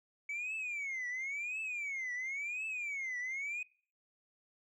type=tone with vibrato; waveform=sine; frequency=2264 Hz; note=C#7; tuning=36 cents sharp; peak=-34 dBFS; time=0.29-3.63 s; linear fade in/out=5 ms; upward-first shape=triangle; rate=0.95 Hz; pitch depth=270 cents each way; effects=noise-tail reverb RT60 0.5 s tail -26 dB re dry + tanh soft clip ceiling -35 dBFS